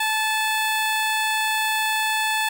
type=tone; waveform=15% pulse; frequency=871 Hz; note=A5; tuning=18 cents flat; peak=-14 dBFS; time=0-2.49 s; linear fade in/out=5 ms; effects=none